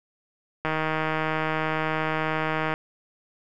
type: click train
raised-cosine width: 0.5 ms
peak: -11 dBFS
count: 329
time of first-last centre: 0.65-2.739 s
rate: 157 Hz
effects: none